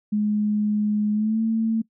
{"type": "tone with pitch glide", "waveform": "sine", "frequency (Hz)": [210, 223.8], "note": ["G#3", "A3"], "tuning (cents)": [19, 30], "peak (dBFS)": -19, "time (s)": [0.12, 1.82], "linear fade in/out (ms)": 10, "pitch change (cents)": 111, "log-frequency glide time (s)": [1.13, 1.41], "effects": ["noise-tail reverb RT60 0.1 s tail -21 dB re dry"]}